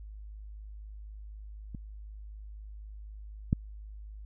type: clicks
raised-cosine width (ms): 5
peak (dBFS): -27 / -12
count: 2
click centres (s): 1.748 / 3.529
effects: added 52 Hz sine -42 dBFS peak until 4.25 s